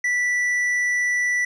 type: tone with tanh clipping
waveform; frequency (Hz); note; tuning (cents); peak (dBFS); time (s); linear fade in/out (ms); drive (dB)
triangle; 1966; B6; -8; -20; 0.04-1.45; 5; 10
effects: none